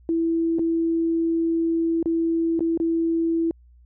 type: tone with dropouts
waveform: sine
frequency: 330.5 Hz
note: E4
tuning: 5 cents sharp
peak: -19 dBFS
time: 0.09-3.51 s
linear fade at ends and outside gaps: 1 ms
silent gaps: 0.586-0.593 / 2.028-2.058 / 2.593-2.606 / 2.775-2.8 s
effects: added 60 Hz sine -49 dBFS peak until 3.85 s